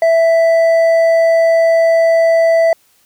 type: tone with hard clipping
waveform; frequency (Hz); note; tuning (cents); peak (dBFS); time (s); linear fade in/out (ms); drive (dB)
triangle; 660; E5; +2; -9; 0.02-2.73; 2; 8
effects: white hiss -54 dBFS RMS until 3.05 s